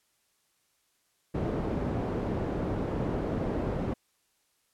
white low-pass noise, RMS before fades -31 dBFS, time 1.34-3.94 s, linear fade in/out 10 ms, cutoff 400 Hz, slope 12 dB/octave, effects white hiss -72 dBFS RMS until 4.73 s + low-pass 12000 Hz 12 dB/octave

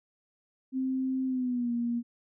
sine tone with pitch glide, 261.6 to 237.1 Hz, C4 to A#3, 0 to +30 cents, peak -27 dBFS, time 0.72-2.03 s, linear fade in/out 50 ms, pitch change -170 cents, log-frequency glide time 1.26-1.72 s, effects none

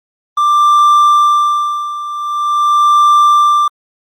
triangle tone with tremolo, 1182 Hz, D6, 11 cents sharp, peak -3 dBFS, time 0.37-3.68 s, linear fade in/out 5 ms, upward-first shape sine, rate 0.45 Hz, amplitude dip 80%, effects Opus 32 kbps

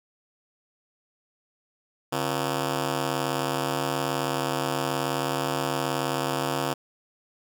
10% pulse ring-modulated tone, 205.1 Hz, G#3, 21 cents flat, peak -14 dBFS, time 2.12-6.74 s, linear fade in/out 10 ms, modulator 63.1 Hz, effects none

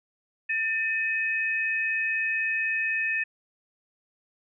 sine tone pair together, 1792 / 2536 Hz, A6 / D#7, +31 / +32 cents, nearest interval tritone, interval 601 cents, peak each -27 dBFS, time 0.49-3.24 s, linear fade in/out 10 ms, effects none

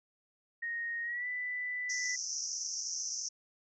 sine tone with pitch glide, 1864.7 to 1987 Hz, A#6 to B6, 0 to +10 cents, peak -34 dBFS, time 0.62-2.16 s, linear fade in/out 10 ms, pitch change +110 cents, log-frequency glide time 1.03-1.27 s
white band-pass noise, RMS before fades -38 dBFS, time 1.89-3.29 s, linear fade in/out 10 ms, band 5400 to 6300 Hz, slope 96 dB/octave
effects none

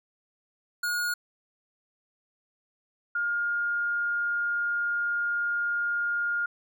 square / sine tone pair in turn, 1439 / 1415.9 Hz, F#6 / F6, -49 / +23 cents, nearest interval unison, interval 28 cents, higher first, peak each -27 / -25 dBFS, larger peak second, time 0.83-1.14 / 3.15-6.46 s, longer second, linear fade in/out 5 ms, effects none

